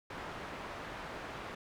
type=low-pass noise; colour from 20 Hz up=white; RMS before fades=-44 dBFS; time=0.1-1.55 s; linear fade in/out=5 ms; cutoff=1500 Hz; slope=12 dB/octave; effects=none